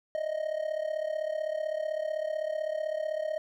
triangle tone with amplitude modulation, 622.3 Hz, D#5, in tune, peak -24 dBFS, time 0.15-3.38 s, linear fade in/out 0 ms, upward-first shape sine, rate 35.8 Hz, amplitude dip 80%, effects none

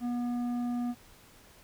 triangle tone with tanh clipping, 242.2 Hz, B3, 34 cents flat, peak -31 dBFS, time 0-0.95 s, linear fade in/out 50 ms, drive 13 dB, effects pink hiss -57 dBFS RMS until 1.63 s

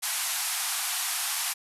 white band-pass noise, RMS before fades -30 dBFS, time 0.02-1.54 s, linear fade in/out 20 ms, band 690 to 13000 Hz, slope 96 dB/octave, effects none

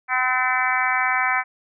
harmonic tone with a mistuned harmonic, 254.6 Hz, C4, 47 cents flat, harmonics 3 / 4 / 5 / 6 / 7 / 8 / 9, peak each -26 / -26 / -26 / -26 / -26 / -26 / -26 dBFS, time 0.08-1.44 s, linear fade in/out 50 ms, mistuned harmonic 5, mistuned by +19 cents, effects none

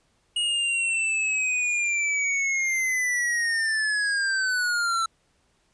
square linear sweep, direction down, 2885 to 1326 Hz, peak -23 dBFS, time 0.36-5.06 s, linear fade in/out 5 ms, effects pink hiss -67 dBFS RMS until 5.73 s + resampled to 22050 Hz

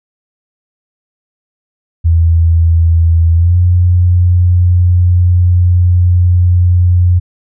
sine tone with pitch glide, 83 to 88.96 Hz, E2 to F2, +12 to +32 cents, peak -5 dBFS, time 2.04-7.2 s, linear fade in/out 20 ms, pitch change +120 cents, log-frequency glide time 3.34-3.57 s, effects none

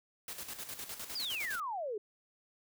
white noise with tremolo, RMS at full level -42 dBFS, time 0.28-1.6 s, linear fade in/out 2 ms, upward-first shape square, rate 9.8 Hz, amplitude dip 60%
sine exponential sweep, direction down, 5100 to 395.7 Hz, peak -35 dBFS, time 1.15-1.98 s, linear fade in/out 5 ms
effects none

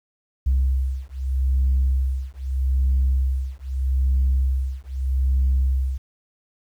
sine beating tone pair, 65.41 / 66.21 Hz, C2 / C2, 0 / +21 cents, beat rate 0.8 Hz, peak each -20 dBFS, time 0.46-5.98 s, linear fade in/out 10 ms, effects tanh soft clip ceiling -13 dBFS + 9-bit

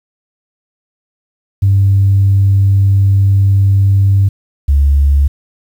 sine tone pair in turn, 98.3 / 70.64 Hz, G2 / C#2, +5 / +33 cents, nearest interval tritone, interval 572 cents, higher first, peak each -5 dBFS, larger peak neither, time 1.62-4.29 / 4.68-5.28 s, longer first, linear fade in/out 10 ms, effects tanh soft clip ceiling -2 dBFS + 7-bit

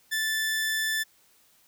sawtooth tone, 1757 Hz, A6, 3 cents flat, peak -22 dBFS, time 0.11-1.04 s, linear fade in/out 20 ms, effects white hiss -62 dBFS RMS until 1.67 s

